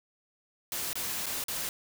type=noise with dropouts; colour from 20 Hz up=white; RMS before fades=-34 dBFS; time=0.72-1.69 s; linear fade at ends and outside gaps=1 ms; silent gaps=0.931-0.955 / 1.259-1.265 / 1.439-1.483 s; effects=none